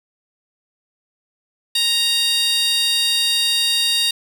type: tone with high-pass filter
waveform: 15% pulse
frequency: 932.3 Hz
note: A#5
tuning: in tune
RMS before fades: -18 dBFS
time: 1.75-4.11 s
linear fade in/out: 5 ms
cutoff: 4000 Hz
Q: 2.7
effects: none